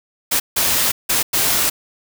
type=noise bursts at uneven times; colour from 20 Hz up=white; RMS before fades=-17 dBFS; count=4; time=0.31-0.4 / 0.56-0.92 / 1.09-1.23 / 1.33-1.7 s; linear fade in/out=10 ms; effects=none